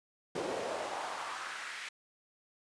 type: noise with high-pass filter sweep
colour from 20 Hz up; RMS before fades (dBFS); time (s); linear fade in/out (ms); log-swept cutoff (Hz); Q
brown; -39; 0.35-1.89; 5; 390 to 2100; 2.1
effects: resampled to 22050 Hz